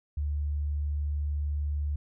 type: tone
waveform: sine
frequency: 73.3 Hz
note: D2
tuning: 3 cents flat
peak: -27 dBFS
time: 0.17-1.96 s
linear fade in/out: 5 ms
effects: none